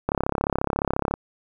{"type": "click train", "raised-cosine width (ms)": 1, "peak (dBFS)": -8, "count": 37, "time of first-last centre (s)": [0.09, 1.14], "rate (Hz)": 34.3, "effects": ["8-bit"]}